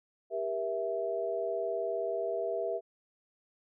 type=chord; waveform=sine; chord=E diminished; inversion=first; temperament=just; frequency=395.6 / 474.7 / 659.3 Hz; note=G4 / Bb4 / E5; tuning=+16 / +31 / 0 cents; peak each=-36 / -36 / -33 dBFS; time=0.3-2.81 s; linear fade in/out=50 ms; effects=none